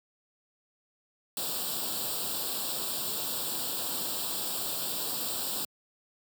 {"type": "noise with comb filter", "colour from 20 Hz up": "white", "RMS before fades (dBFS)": -33, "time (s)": [1.37, 5.65], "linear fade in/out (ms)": 2, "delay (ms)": 0.24, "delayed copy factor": 0.85, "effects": ["high-pass 150 Hz 12 dB/octave"]}